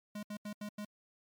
square tone bursts at uneven times, 208.2 Hz, G#3, 5 cents sharp, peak -40 dBFS, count 5, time 0.15-0.23 / 0.3-0.37 / 0.45-0.53 / 0.61-0.69 / 0.78-0.85 s, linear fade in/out 5 ms, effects MP3 96 kbps

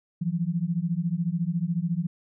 sine beating tone pair, 163.9 / 177.9 Hz, E3 / F3, -10 / +32 cents, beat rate 14 Hz, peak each -27 dBFS, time 0.21-2.07 s, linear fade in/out 10 ms, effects none

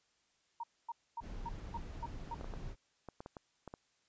sine tone bursts, 932.3 Hz, A#5, in tune, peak -38 dBFS, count 7, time 0.6-2.345 s, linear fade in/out 5 ms, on 35 ms, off 250 ms
brown noise, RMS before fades -45 dBFS, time 1.2-2.76 s, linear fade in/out 50 ms
clicks, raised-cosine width 1 ms, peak -32 dBFS, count 9, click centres 2.411 / 2.444 / 2.538 / 3.087 / 3.205 / 3.261 / 3.368 / 3.677 / 3.739 s
effects white hiss -75 dBFS RMS until 4.08 s + resampled to 16000 Hz

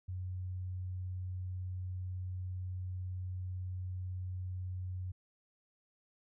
sine tone, 91.8 Hz, F#2, 13 cents flat, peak -37 dBFS, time 0.08-5.12 s, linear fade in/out 10 ms, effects none

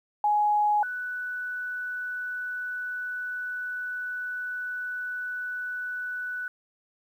sine tone pair in turn, 836 / 1486.6 Hz, G#5 / F#6, +11 / +8 cents, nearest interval minor seventh, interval 997 cents, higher second, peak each -20 / -30 dBFS, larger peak first, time 0.24-0.83 / 0.83-6.48 s, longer second, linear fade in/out 2 ms, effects 10-bit

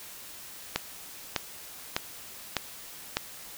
click train, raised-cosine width 0.2 ms, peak -8 dBFS, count 5, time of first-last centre 0.76-3.17 s, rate 1.66 Hz, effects white hiss -45 dBFS RMS until 3.57 s

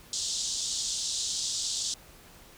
white band-pass noise, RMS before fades -32 dBFS, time 0.13-1.94 s, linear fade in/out 2 ms, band 3400 to 7800 Hz, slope 48 dB/octave, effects pink hiss -53 dBFS RMS until 2.57 s

